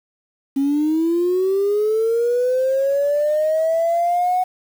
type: linear sweep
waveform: sine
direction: up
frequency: 270.1 to 740 Hz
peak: -14 dBFS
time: 0.56-4.44 s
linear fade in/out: 10 ms
effects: tanh soft clip ceiling -12 dBFS + 7-bit